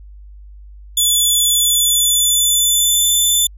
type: tone with pitch glide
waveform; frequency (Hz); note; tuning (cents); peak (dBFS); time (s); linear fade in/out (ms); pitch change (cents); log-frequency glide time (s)
15% pulse; 3459 to 3515; A7 to A7; -30 to -2; -5; 0.97-3.47; 5; +28; 1.45-3.09
effects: added 50 Hz sine -35 dBFS peak until 3.57 s